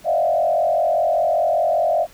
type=tone with frequency modulation; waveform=sine; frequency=659.3 Hz; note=E5; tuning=in tune; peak=-15 dBFS; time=0.04-2.07 s; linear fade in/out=50 ms; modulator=45.1 Hz; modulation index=1.5; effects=pink hiss -48 dBFS RMS until 2.13 s